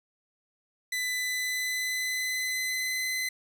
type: tone with pitch glide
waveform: sawtooth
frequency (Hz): 2000 to 2033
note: B6 to B6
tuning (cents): +21 to +50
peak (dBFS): -25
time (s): 0.92-3.29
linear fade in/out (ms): 5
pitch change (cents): +29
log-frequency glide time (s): 1.14-3.07
effects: none